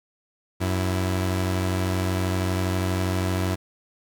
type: tone pair together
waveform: sawtooth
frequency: 92.6 / 330 Hz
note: F#2 / E4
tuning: +2 / +2 cents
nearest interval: octave + minor seventh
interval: 2200 cents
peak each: -19 / -26 dBFS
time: 0.6-3.56 s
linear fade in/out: 20 ms
effects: none